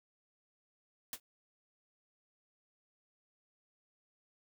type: noise with exponential decay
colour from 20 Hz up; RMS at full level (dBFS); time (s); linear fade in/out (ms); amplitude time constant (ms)
white; -35; 1.13-1.2; 2; 15
effects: none